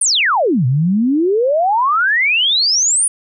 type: exponential two-way sweep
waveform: sine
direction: down then up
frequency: 10000 to 120.4 to 10000 Hz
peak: -11 dBFS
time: 0.01-3.08 s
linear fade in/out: 5 ms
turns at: 0.66 s
effects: none